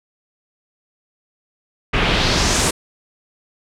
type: noise with low-pass filter sweep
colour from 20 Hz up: pink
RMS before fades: -17 dBFS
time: 1.93-2.71 s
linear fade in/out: 10 ms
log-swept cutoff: 2400 to 9300 Hz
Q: 1.9
effects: none